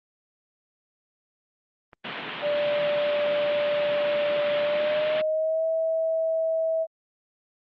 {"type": "clicks", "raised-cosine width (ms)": 0.5, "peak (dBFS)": -31, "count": 3, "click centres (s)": [1.932, 2.553, 3.596]}
{"type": "band-pass noise", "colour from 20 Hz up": "white", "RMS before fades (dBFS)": -34, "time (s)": [2.04, 5.22], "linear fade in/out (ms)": 10, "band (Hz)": [130, 3400], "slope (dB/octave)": 48}
{"type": "tone with pitch glide", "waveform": "sine", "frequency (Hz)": [587.3, 647.9], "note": ["D5", "E5"], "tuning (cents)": [0, -30], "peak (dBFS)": -22, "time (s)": [2.41, 6.87], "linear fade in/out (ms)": 50, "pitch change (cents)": 170, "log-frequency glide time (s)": [4.64, 5.65]}
{"effects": ["Opus 32 kbps"]}